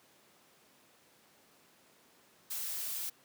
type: noise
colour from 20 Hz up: blue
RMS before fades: -38 dBFS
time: 2.5-3.1 s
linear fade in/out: 10 ms
effects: pink hiss -64 dBFS RMS until 3.24 s + high-pass 200 Hz 12 dB/octave